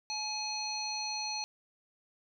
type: harmonic tone with a mistuned harmonic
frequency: 852 Hz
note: G#5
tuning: 44 cents sharp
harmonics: 1 / 3 / 5 / 7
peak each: -40 / -42 / -37 / -40 dBFS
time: 0.1-1.44 s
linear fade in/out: 0 ms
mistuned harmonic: 3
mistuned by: -21 cents
effects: none